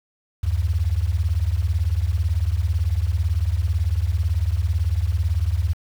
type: beating tone pair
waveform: sine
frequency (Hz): 73.7 / 91.7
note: D2 / F#2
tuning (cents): +7 / -15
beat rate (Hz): 18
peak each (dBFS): -21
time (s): 0.43-5.74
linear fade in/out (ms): 10
effects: 7-bit